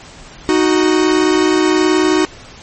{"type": "tone pair together", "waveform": "45% pulse", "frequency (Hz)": [311.1, 370], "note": ["D#4", "F#4"], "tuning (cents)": [0, 0], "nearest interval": "minor third", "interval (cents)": 300, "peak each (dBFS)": -13, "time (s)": [0.49, 2.25], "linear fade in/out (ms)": 0, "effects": ["pink hiss -37 dBFS RMS until 2.62 s", "MP3 32 kbps"]}